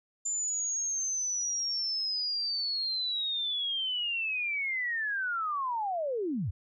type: linear sweep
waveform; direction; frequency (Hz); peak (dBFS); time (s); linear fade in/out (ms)
sine; down; 7170 to 71; -29; 0.25-6.51; 10
effects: none